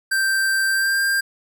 square tone with pitch glide, 1568 to 1592.6 Hz, G6 to G6, 0 to +27 cents, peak -18 dBFS, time 0.11-1.21 s, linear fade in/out 10 ms, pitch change +27 cents, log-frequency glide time 0.69-1.02 s, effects none

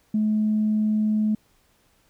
sine tone, 214.3 Hz, A3, 45 cents flat, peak -18 dBFS, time 0.14-1.35 s, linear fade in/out 5 ms, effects tanh soft clip ceiling -14 dBFS + pink hiss -63 dBFS RMS until 2.09 s

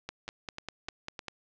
two click trains, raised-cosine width 0.2 ms, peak -19 / -21 dBFS, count 7 / 4, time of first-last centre 0.09-1.283 / 0.28-1.192 s, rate 5.03 / 3.29 Hz, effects low-pass 6000 Hz 12 dB/octave

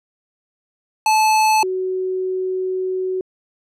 square / sine tone pair in turn, 868 / 373 Hz, A5 / F#4, -24 / +14 cents, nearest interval octave + minor third, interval 1462 cents, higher first, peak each -13 / -19 dBFS, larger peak first, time 1.06-1.63 / 1.63-3.21 s, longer second, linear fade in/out 2 ms, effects low-pass 11000 Hz 12 dB/octave

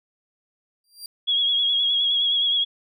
sawtooth tone with exponential growth, 4742 Hz, D8, 16 cents sharp, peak -28 dBFS, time 0.84-1.06 s, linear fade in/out 2 ms, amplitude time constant 46 ms
sine tone with vibrato, 3322 Hz, G#7, in tune, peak -18 dBFS, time 1.27-2.65 s, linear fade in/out 20 ms, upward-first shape triangle, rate 9.6 Hz, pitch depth 44 cents each way
effects none

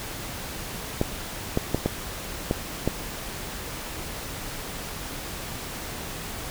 clicks, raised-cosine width 2 ms, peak -8 dBFS, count 6, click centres 1.014 / 1.574 / 1.746 / 1.86 / 2.511 / 2.876 s, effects pink hiss -35 dBFS RMS until 6.5 s

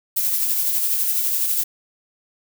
violet noise with tremolo, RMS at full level -19 dBFS, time 0.16-1.64 s, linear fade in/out 10 ms, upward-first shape triangle, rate 12 Hz, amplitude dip 40%, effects none

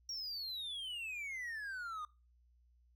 triangle exponential sweep, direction down, 5660 to 1203 Hz, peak -39 dBFS, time 0.09-2.05 s, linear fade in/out 2 ms, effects noise-tail reverb RT60 0.3 s tail -21 dB re dry + added 60 Hz sine -66 dBFS peak until 2.95 s

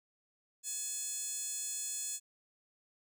15% pulse tone with high-pass filter, 853 Hz, G#5, 46 cents sharp, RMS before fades -39 dBFS, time 0.63-2.2 s, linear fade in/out 50 ms, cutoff 6500 Hz, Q 5.2, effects none

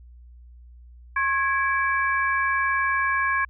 sine tone cluster, 1080 / 1659 / 2311 Hz, C#6 / G#6 / D7, -45 / -2 / -28 cents, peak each -24 / -23 / -29 dBFS, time 1.16-3.45 s, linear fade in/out 5 ms, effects added 60 Hz sine -44 dBFS peak until 3.49 s

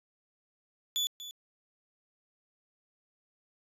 35% pulse tone with echo, 3460 Hz, A7, 30 cents flat, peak -26 dBFS, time 0.96-1.07 s, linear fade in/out 0 ms, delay 240 ms, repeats 1, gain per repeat -13 dB, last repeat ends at 1.31 s, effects resampled to 32000 Hz

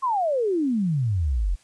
sine exponential sweep, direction down, 1100 to 40.03 Hz, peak -20 dBFS, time 0.02-1.56 s, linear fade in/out 20 ms, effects white hiss -58 dBFS RMS until 1.63 s + resampled to 22050 Hz

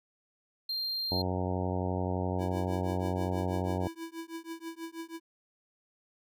triangle tone, 4186 Hz, C8, in tune, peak -30 dBFS, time 0.69-1.22 s, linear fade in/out 5 ms
harmonic tone, 91.7 Hz, F#2, 15 cents flat, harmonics 1 / 2 / 3 / 4 / 5 / 6 / 7 / 8 / 9 / 10, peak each -33 / -36 / -38 / -39 / -40 / -41 / -41 / -42 / -43 / -43 dBFS, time 1.11-3.88 s, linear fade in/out 10 ms
square tone with tremolo, 329.6 Hz, E4, in tune, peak -36 dBFS, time 2.38-5.2 s, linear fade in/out 50 ms, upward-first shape triangle, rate 6.2 Hz, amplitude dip 100%
effects none

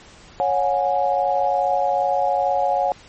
sine chord, C# suspended fourth, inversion none, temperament equal with one note detuned, 554.4 / 728.1 / 830.6 Hz, C#5 / F#5 / G#5, 0 / -28 / 0 cents, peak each -22 / -20 / -22 dBFS, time 0.4-2.92 s, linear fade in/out 0 ms, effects pink hiss -46 dBFS RMS until 3.08 s + MP3 32 kbps

